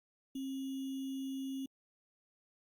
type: tone with sample-and-hold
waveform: sine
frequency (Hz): 268.3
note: C4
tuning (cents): +44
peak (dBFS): -37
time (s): 0.35-1.66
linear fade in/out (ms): 5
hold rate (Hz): 3150
effects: Opus 48 kbps